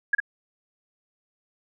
sine tone with echo, 1661.2 Hz, G#6, in tune, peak -16 dBFS, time 0.13-0.15 s, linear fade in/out 5 ms, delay 52 ms, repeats 1, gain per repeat -4 dB, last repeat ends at 0.202 s, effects none

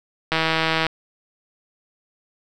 click train, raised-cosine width 0.3 ms, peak -4 dBFS, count 89, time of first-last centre 0.32-0.867 s, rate 161 Hz, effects none

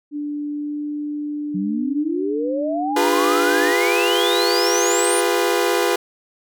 sine tone with pitch glide, 293.6 to 295.6 Hz, D4 to D4, 0 to +11 cents, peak -23 dBFS, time 0.11-3.74 s, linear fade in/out 50 ms, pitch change +11 cents, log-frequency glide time 0.51-0.82 s
sine exponential sweep, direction up, 180.4 to 9680 Hz, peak -21 dBFS, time 1.54-5.21 s, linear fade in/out 10 ms
sawtooth chord, F diminished, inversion none, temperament equal with one note detuned, 349.2 / 405.4 / 493.9 Hz, F4 / Ab4 / Cb5, 0 / -42 / 0 cents, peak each -17 dBFS, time 2.96-5.96 s, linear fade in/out 5 ms
effects none

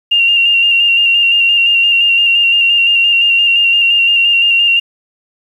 sine tone with vibrato, 2781 Hz, F7, 8 cents flat, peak -7 dBFS, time 0.11-4.8 s, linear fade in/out 10 ms, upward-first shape square, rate 5.8 Hz, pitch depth 21 cents each way, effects 7-bit

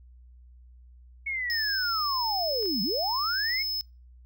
sine linear two-way sweep, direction down then up, 2220 to 173.7 to 2220 Hz, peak -28 dBFS, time 1.26-3.63 s, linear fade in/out 10 ms, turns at 2.82 s
square tone, 5200 Hz, E8, 24 cents flat, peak -29 dBFS, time 1.5-3.81 s, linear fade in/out 0 ms
clicks, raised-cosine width 0.3 ms, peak -34 dBFS, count 2, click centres 2.627 / 2.657 s
effects noise-tail reverb RT60 0.3 s tail -26 dB re dry + added 61 Hz sine -49 dBFS peak until 4.25 s

